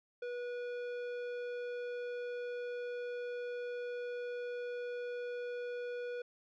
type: tone with tanh clipping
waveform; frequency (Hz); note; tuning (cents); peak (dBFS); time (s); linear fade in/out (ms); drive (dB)
sine; 486.9; B4; -25; -40; 0.22-6.22; 5; 13
effects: none